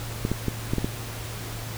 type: clicks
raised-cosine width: 3 ms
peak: -11 dBFS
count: 6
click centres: 0.251 / 0.316 / 0.483 / 0.735 / 0.783 / 0.845 s
effects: added 112 Hz sine -35 dBFS peak until 1.77 s + pink hiss -37 dBFS RMS until 1.77 s